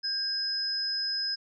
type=tone pair together; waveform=sine; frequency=1600 / 5080 Hz; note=G6 / D#8; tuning=+35 / +35 cents; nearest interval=octave + minor sixth; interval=2000 cents; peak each=-39 / -28 dBFS; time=0.03-1.36 s; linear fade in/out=20 ms; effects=none